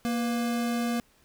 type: tone pair together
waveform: square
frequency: 234.7 / 493.9 Hz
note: A#3 / B4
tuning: +12 / 0 cents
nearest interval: octave + minor second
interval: 1288 cents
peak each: -27 / -38 dBFS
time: 0.05-1 s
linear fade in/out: 0 ms
effects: pink hiss -63 dBFS RMS until 1.24 s